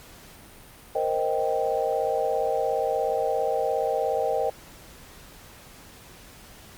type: chord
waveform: sine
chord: C minor seventh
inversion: third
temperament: equal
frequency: 466.2 / 523.3 / 622.3 / 784 Hz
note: Bb4 / C5 / Eb5 / G5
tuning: 0 / 0 / 0 / 0 cents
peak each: -28 dBFS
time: 0.95-4.5 s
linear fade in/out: 5 ms
effects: pink hiss -48 dBFS RMS until 6.77 s + Opus 48 kbps